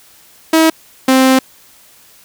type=tone pair in turn; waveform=sawtooth; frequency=321.3 / 262 Hz; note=E4 / C4; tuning=-44 / +2 cents; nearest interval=major third; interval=354 cents; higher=first; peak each=-3 dBFS; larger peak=neither; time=0.53-0.7 / 1.08-1.39 s; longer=second; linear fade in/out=5 ms; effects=white hiss -45 dBFS RMS until 2.24 s